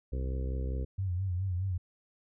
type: harmonic tone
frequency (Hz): 65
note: C2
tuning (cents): -11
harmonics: 1 / 2 / 3 / 4 / 5 / 6 / 7 / 8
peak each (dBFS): -31 / -40 / -49 / -46 / -50 / -48 / -47 / -49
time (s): 0.12-0.85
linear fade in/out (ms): 10
type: tone with vibrato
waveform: sine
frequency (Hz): 92.5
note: F#2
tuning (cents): 0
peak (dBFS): -29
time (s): 0.98-1.78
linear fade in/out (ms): 10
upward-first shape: sine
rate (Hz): 4.8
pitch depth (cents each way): 89
effects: none